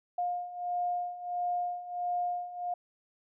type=beating tone pair; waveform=sine; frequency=709 / 710.5 Hz; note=F5 / F5; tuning=+26 / +30 cents; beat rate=1.5 Hz; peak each=-36 / -32 dBFS; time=0.18-2.74 s; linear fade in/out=5 ms; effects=none